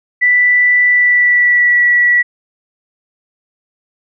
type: tone with pitch glide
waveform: sine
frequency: 1975.5 to 1943.8 Hz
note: B6 to B6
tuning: 0 to -28 cents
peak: -7 dBFS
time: 0.21-2.23 s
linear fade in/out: 20 ms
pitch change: -28 cents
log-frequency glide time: 0.86-1.83 s
effects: none